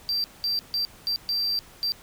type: tone bursts at uneven times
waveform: triangle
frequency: 4699 Hz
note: D8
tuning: in tune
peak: -22 dBFS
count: 6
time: 0.09-0.24 / 0.44-0.59 / 0.74-0.85 / 1.07-1.16 / 1.29-1.59 / 1.83-1.92 s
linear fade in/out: 0 ms
effects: pink hiss -50 dBFS RMS until 2.02 s